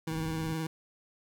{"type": "tone with vibrato", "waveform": "25% pulse", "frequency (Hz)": 160.2, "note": "E3", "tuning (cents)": -49, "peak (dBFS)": -28, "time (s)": [0.07, 0.67], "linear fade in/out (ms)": 5, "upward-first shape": "sine", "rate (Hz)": 19, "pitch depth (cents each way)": 30}
{"type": "low-pass noise", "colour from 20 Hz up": "pink", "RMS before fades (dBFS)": -43, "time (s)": [0.1, 0.55], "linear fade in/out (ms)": 5, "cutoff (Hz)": 310, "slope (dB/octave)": 96}
{"effects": []}